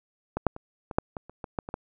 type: clicks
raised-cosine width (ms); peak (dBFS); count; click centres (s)
1; -14 / -6 / -25 / -21 / -7 / -20 / -30 / -21 / -14 / -23 / -17; 11; 0.37 / 0.467 / 0.564 / 0.912 / 0.985 / 1.168 / 1.296 / 1.442 / 1.588 / 1.689 / 1.741
effects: none